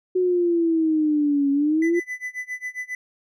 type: exponential two-way sweep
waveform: sine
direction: down then up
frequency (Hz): 370 to 277.2 to 353.3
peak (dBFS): -17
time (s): 0.15-2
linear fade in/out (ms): 10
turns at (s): 1.51
type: tone with tremolo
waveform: triangle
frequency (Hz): 2000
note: B6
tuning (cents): +21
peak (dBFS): -24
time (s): 1.82-2.95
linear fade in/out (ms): 2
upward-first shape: sine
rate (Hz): 7.4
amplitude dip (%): 95
effects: none